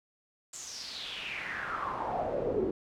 brown noise with band-pass filter sweep, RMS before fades -35 dBFS, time 0.53-2.71 s, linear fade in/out 5 ms, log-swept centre 7500 to 340 Hz, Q 5.4, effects none

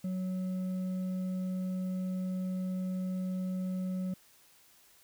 sine tone with hard clipping, 185.2 Hz, F#3, 2 cents sharp, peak -33 dBFS, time 0.04-4.14 s, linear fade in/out 5 ms, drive 4 dB, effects white hiss -62 dBFS RMS until 5.03 s

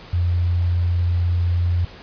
sine tone, 87.31 Hz, F2, in tune, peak -16 dBFS, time 0.13-1.85 s, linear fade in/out 5 ms, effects pink hiss -41 dBFS RMS until 2.02 s + resampled to 11025 Hz

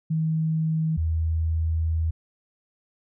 sine tone pair in turn, 159.2 / 80.85 Hz, D#3 / E2, +40 / -33 cents, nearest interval octave, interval 1173 cents, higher first, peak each -21 dBFS, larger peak neither, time 0.1-0.97 / 0.97-2.11 s, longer second, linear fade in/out 10 ms, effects none

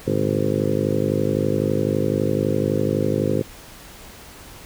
harmonic tone with a mistuned harmonic, 51.91 Hz, G#1, in tune, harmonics 2 / 3 / 4 / 5 / 6 / 7 / 8 / 9 / 10, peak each -27 / -27 / -27 / -27 / -27 / -27 / -27 / -27 / -27 dBFS, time 0.06-3.43 s, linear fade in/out 20 ms, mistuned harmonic 3, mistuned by -96 cents, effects pink hiss -42 dBFS RMS until 4.65 s

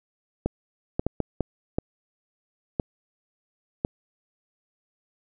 clicks, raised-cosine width 2 ms, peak -10 dBFS, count 8, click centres 0.46 / 0.995 / 1.066 / 1.203 / 1.407 / 1.785 / 2.798 / 3.849 s, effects none

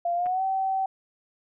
sine tone with pitch glide, 692 to 767.8 Hz, F5 to G5, -16 to -36 cents, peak -23 dBFS, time 0.05-0.86 s, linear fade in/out 5 ms, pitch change +180 cents, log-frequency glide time 0.15-0.43 s
clicks, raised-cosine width 0.5 ms, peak -29 dBFS, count 2, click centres 0.259 / 0.266 s
effects none

